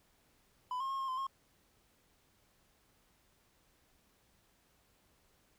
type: tone with pitch steps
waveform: triangle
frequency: 1001 / 1071 / 1080 / 1071 / 1033 / 1077 Hz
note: B5 / C6 / C#6 / C6 / C6 / C6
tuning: +23 / +40 / -45 / +40 / -22 / +50 cents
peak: -33 dBFS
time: 0.71-1.268 s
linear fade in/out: 2 ms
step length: 93 ms
effects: pink hiss -71 dBFS RMS until 5.58 s